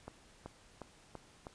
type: accelerating click train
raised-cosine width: 1 ms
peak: -30 dBFS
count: 5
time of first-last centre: 0.08-1.469 s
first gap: 380 ms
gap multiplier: 0.94
effects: pink hiss -62 dBFS RMS until 1.54 s + resampled to 22050 Hz